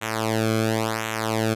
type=tone with flanger; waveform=sawtooth; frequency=111 Hz; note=A2; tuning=16 cents sharp; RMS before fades=-24 dBFS; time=0.01-1.55 s; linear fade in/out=20 ms; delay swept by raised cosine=0.2 to 1.09 ms; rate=0.94 Hz; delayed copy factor=-0.9; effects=resampled to 32000 Hz